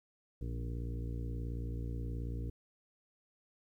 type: harmonic tone with a mistuned harmonic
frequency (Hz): 58.6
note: A#1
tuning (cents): +10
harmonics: 1 / 2 / 3 / 4 / 5 / 6 / 7 / 8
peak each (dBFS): -38 / -41 / -51 / -51 / -49 / -56 / -55 / -54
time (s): 0.41-2.5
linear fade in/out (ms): 5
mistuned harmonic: 3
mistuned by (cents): -27
effects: 12-bit